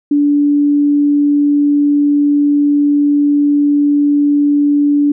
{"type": "tone", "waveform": "sine", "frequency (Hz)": 289.8, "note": "D4", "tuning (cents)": -23, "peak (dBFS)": -8, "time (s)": [0.11, 5.12], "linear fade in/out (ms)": 5, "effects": []}